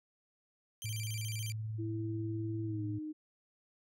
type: tone with vibrato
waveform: 15% pulse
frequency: 2716 Hz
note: F7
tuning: 49 cents flat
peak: -35 dBFS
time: 0.82-1.52 s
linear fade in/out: 0 ms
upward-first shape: square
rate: 14 Hz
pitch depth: 250 cents each way
type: tone with tremolo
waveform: sine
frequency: 109.3 Hz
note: A2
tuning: 11 cents flat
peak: -35 dBFS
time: 0.84-2.99 s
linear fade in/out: 10 ms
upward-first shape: sine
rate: 20 Hz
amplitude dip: 25%
type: tone with pitch glide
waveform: sine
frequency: 329.6 to 307.5 Hz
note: E4 to D#4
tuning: 0 to -20 cents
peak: -38 dBFS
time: 1.78-3.13 s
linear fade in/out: 20 ms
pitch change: -120 cents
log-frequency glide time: 2.64-2.85 s
effects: none